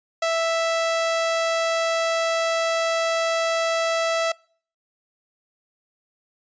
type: tone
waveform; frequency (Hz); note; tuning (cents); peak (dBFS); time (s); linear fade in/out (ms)
sawtooth; 659.3; E5; 0; -16; 0.22-4.32; 5
effects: noise-tail reverb RT60 0.5 s tail -26 dB re dry + resampled to 16000 Hz

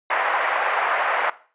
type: band-pass noise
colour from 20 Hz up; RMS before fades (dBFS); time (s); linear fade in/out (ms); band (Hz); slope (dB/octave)
pink; -22; 0.1-1.3; 5; 660 to 2100; 24
effects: noise-tail reverb RT60 0.4 s tail -17 dB re dry + resampled to 8000 Hz

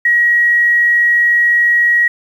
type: tone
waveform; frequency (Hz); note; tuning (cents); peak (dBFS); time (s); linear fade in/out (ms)
sine; 1903; A#6; +35; -8; 0.05-2.08; 5
effects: 7-bit

